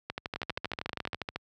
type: two click trains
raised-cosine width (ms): 0.3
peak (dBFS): -17 / -17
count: 15 / 14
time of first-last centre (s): 0.36-1.36 / 0.1-1.132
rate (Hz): 14 / 12.6
effects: high-pass 60 Hz 12 dB/octave